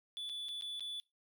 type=tone with dropouts; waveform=triangle; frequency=3460 Hz; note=A7; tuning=30 cents flat; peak=-38 dBFS; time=0.17-1 s; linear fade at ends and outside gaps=0 ms; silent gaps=0.292-0.296 / 0.485-0.49 / 0.611-0.622 / 0.796-0.806 s; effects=noise-tail reverb RT60 0.2 s tail -22 dB re dry